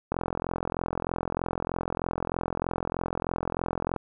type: click train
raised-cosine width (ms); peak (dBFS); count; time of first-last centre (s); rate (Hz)
1; -14; 167; 0.12-3.963; 43.2
effects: none

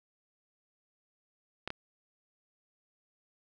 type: clicks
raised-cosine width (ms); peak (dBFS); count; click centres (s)
0.3; -19 / -20; 2; 1.676 / 1.704
effects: none

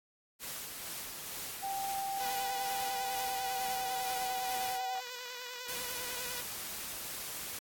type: noise with tremolo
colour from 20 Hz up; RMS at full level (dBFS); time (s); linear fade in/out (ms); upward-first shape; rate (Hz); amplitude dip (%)
white; -41; 0.39-4.8; 50; sine; 2.2; 30
type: tone with pitch glide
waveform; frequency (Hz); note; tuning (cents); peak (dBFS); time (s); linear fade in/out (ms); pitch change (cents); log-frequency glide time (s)
sine; 784 to 760.8; G5 to F#5; 0 to +48; -34; 1.62-5.01; 20; -52; 2.79-4.26
type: tone with vibrato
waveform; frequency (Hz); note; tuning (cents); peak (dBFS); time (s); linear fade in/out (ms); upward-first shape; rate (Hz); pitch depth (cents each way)
5% pulse; 493.9; B4; 0; -30; 2.2-6.41; 5; sine; 10; 42
type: noise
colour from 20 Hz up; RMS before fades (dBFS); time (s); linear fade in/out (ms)
white; -41; 5.68-7.59; 5
effects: AAC 64 kbps

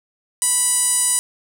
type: tone with band-pass filter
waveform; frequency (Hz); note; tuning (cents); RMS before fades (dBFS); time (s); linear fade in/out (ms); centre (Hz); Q
sawtooth; 984; B5; -7; -18; 0.42-1.19; 0; 9100; 6.7
effects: none

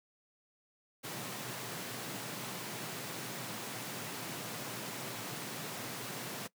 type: high-pass noise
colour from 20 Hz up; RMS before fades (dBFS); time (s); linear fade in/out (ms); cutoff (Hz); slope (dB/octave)
pink; -42; 1.03-6.48; 20; 110; 96
effects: noise-tail reverb RT60 0.1 s tail -20 dB re dry

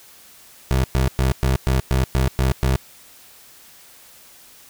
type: tone bursts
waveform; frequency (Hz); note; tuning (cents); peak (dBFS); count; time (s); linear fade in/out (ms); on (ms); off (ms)
25% pulse; 65.41; C2; 0; -12; 9; 0.71-2.76; 0; 130; 110
effects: white hiss -47 dBFS RMS until 4.69 s

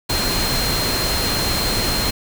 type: tone in noise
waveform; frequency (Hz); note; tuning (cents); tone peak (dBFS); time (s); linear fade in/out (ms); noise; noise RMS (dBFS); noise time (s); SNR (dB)
sine; 4186; C8; 0; -23; 0.09-2.11; 10; pink; -21; 0.09-2.11; -5
effects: none

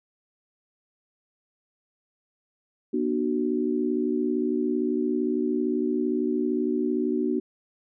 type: tone cluster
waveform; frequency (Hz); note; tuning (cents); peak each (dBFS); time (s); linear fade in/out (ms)
sine; 242.1 / 299.8 / 372.8; B3 / D4 / F#4; -34 / +36 / +13; -27; 2.93-7.4; 10
effects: none

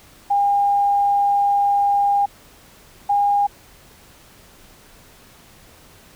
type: tone pair in turn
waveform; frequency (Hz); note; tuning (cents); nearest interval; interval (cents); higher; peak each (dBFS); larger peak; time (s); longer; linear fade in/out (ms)
sine; 807 / 811.7; G#5 / G#5; -50 / -40; unison; 10; second; -14; neither; 0.3-2.26 / 3.09-3.47; first; 10
effects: pink hiss -48 dBFS RMS until 6.15 s

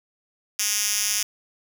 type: tone with high-pass filter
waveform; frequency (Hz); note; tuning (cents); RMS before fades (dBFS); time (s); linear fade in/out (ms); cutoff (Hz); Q
5% pulse; 207.7; G#3; 0; -24; 0.59-1.23; 5; 4900; 1.2
effects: none

